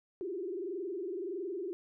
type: tone with frequency modulation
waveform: sine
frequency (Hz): 370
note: F#4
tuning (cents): 0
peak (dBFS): -35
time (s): 0.21-1.73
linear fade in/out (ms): 0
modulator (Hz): 21.6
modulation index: 1.7
effects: none

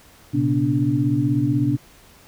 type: tone cluster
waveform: sine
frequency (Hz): 117.8 / 134 / 246.5 / 291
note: A#2 / C3 / B3 / D4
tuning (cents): +19 / +42 / -3 / -16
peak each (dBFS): -23 / -22 / -27 / -20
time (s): 0.33-1.77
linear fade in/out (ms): 20
effects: pink hiss -50 dBFS RMS until 2.27 s

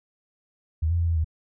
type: tone with pitch steps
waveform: sine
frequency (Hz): 79.3 / 85.5 / 84.4 / 83.3 / 79.1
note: D#2 / F2 / E2 / E2 / D#2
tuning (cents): +33 / -36 / +41 / +19 / +29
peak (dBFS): -20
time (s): 0.82-1.245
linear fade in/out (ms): 10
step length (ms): 85
effects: none

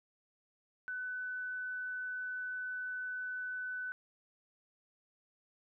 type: tone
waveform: sine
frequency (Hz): 1501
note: F#6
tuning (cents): +24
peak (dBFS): -37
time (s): 0.88-3.92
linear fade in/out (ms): 0
effects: none

